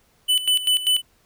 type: tone with tremolo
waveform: square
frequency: 2996 Hz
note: F#7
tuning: 21 cents sharp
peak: -16 dBFS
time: 0.28-1.02 s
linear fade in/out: 20 ms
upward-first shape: square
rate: 5.1 Hz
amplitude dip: 75%
effects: pink hiss -61 dBFS RMS until 1.25 s